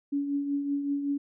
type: tone with tremolo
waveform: sine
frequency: 283.3 Hz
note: C#4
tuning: 38 cents sharp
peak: -24 dBFS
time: 0.12-1.18 s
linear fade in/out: 10 ms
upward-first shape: triangle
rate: 5.3 Hz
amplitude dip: 55%
effects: none